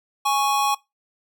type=tone pair together; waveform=square; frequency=830.6 / 1108.7 Hz; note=G#5 / C#6; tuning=0 / 0 cents; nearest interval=perfect fourth; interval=500 cents; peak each=-22 dBFS; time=0.25-0.75 s; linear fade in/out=10 ms; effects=noise-tail reverb RT60 0.2 s tail -21 dB re dry